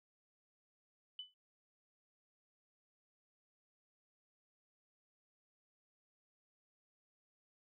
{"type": "tone with exponential decay", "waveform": "sine", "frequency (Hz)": 3000, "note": "F#7", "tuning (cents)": 23, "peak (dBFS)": -40, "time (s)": [1.19, 1.34], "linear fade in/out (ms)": 2, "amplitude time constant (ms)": 32, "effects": []}